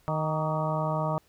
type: harmonic tone with a mistuned harmonic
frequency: 155.56 Hz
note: D#3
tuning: in tune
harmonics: 1 / 2 / 3 / 4 / 5 / 6 / 7 / 8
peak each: -29 / -40 / -40 / -31 / -37 / -34 / -35 / -39 dBFS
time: 0.08-1.18 s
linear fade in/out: 0 ms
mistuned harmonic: 7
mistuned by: +69 cents
effects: pink hiss -64 dBFS RMS until 1.28 s